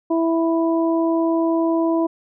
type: harmonic tone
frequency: 329.6 Hz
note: E4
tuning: in tune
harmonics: 1 / 2 / 3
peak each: -17 / -23 / -27 dBFS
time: 0.1-2.07 s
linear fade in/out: 10 ms
effects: none